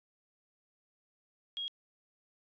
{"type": "tone", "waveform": "sine", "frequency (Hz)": 3280, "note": "G#7", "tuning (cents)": -22, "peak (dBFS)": -35, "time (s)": [1.57, 1.68], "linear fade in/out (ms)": 0, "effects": ["resampled to 16000 Hz", "12-bit"]}